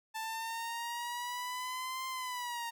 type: exponential two-way sweep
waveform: sawtooth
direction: up then down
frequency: 881 to 1047 to 924 Hz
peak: -33 dBFS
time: 0.14-2.71 s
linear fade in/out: 20 ms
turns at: 2.07 s
effects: none